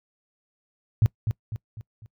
sine tone with echo, 109.9 Hz, A2, 2 cents flat, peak -14 dBFS, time 1.02-1.06 s, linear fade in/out 0 ms, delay 250 ms, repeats 4, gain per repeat -7 dB, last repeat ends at 2.06 s, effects noise-tail reverb RT60 0.1 s tail -23 dB re dry

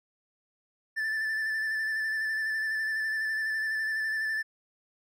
triangle tone with vibrato, 1760 Hz, A6, in tune, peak -26 dBFS, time 0.96-4.43 s, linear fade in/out 20 ms, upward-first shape square, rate 12 Hz, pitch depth 20 cents each way, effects none

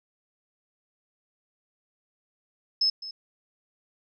sine tone with echo, 5200 Hz, E8, 24 cents flat, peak -20 dBFS, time 2.81-2.9 s, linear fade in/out 5 ms, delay 210 ms, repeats 1, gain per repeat -15 dB, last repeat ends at 3.11 s, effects none

